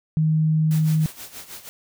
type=tone; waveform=sine; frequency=156.8 Hz; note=D#3; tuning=14 cents sharp; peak=-16 dBFS; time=0.17-1.06 s; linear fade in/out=0 ms
type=noise with tremolo; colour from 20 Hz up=white; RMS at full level=-36 dBFS; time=0.71-1.69 s; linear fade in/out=0 ms; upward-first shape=sine; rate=6.3 Hz; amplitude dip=75%
effects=none